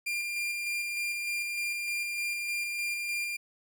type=tone with tremolo; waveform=40% pulse; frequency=2396 Hz; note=D7; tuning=34 cents sharp; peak=-29 dBFS; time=0.06-3.37 s; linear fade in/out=10 ms; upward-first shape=square; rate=3.3 Hz; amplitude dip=25%; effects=none